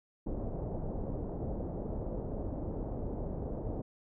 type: low-pass noise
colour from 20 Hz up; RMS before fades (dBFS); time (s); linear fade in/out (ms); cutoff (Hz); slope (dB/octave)
pink; -37; 0.26-3.82; 10; 660; 24
effects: none